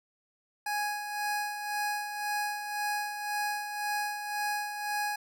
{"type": "tone with tremolo", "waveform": "25% pulse", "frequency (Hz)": 830.6, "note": "G#5", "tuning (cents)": 0, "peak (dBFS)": -25, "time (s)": [0.66, 5.16], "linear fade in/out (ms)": 5, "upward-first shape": "sine", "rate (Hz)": 1.9, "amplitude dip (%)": 55, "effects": []}